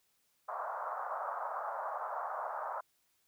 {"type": "band-pass noise", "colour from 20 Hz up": "white", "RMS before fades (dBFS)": -39, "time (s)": [0.48, 2.81], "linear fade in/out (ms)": 10, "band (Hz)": [580, 1300], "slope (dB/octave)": 48, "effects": ["white hiss -75 dBFS RMS until 3.27 s"]}